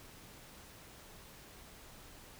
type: silence
effects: pink hiss -55 dBFS RMS until 2.39 s